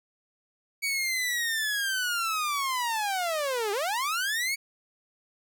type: linear two-way sweep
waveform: sawtooth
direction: down then up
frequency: 2266 to 392 to 2266 Hz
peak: -23 dBFS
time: 0.82-4.56 s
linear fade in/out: 20 ms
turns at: 3.72 s
effects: none